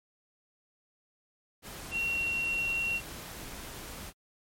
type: tone in noise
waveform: sine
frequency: 2739 Hz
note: F7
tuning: 34 cents flat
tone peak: -28 dBFS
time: 1.91-3.01 s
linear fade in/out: 50 ms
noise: pink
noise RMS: -43 dBFS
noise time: 1.62-4.13 s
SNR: +12 dB
effects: MP3 64 kbps

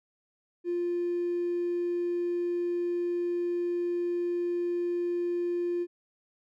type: tone with hard clipping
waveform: triangle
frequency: 349.2 Hz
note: F4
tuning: in tune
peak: -27 dBFS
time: 0.64-5.87 s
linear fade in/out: 50 ms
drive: 3 dB
effects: none

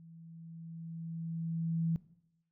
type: tone with level ramp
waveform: sine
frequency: 164.81 Hz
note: E3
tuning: in tune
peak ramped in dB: -52 to -28 dBFS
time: 0-1.96 s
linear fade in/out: 0 ms
effects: noise-tail reverb RT60 0.8 s tail -18 dB re dry

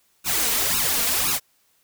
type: noise with flanger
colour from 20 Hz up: white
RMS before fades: -22 dBFS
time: 0.24-1.4 s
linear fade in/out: 50 ms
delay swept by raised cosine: 0.75 to 4.35 ms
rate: 1.9 Hz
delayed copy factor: +1
effects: white hiss -64 dBFS RMS until 1.83 s

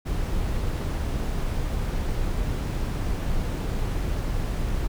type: noise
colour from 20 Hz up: brown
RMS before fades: -26 dBFS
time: 0.05-4.88 s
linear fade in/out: 20 ms
effects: none

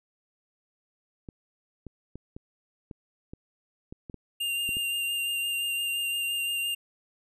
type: clicks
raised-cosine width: 3 ms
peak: -27 dBFS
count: 11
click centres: 1.288 / 1.867 / 2.156 / 2.365 / 2.912 / 3.335 / 3.925 / 4.098 / 4.143 / 4.691 / 4.769 s
type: tone with vibrato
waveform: square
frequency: 2794 Hz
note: F7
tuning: in tune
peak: -28 dBFS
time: 4.4-6.75 s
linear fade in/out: 10 ms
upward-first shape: sine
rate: 5.8 Hz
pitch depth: 16 cents each way
effects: none

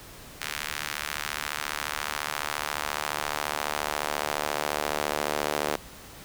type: tone with high-pass filter sweep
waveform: sawtooth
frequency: 74.4 Hz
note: D2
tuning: 23 cents sharp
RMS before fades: -31 dBFS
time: 0.41-5.76 s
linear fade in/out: 5 ms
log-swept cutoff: 1800 to 480 Hz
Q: 1.1
effects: pink hiss -46 dBFS RMS until 6.24 s

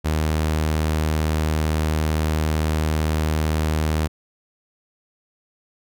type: tone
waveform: sawtooth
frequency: 77.78 Hz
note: D#2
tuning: in tune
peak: -15 dBFS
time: 0.04-4.08 s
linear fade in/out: 20 ms
effects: none

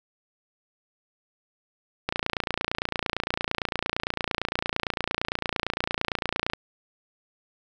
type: click train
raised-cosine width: 0.3 ms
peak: -9 dBFS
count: 129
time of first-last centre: 2.09-6.534 s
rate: 28.8 Hz
effects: none

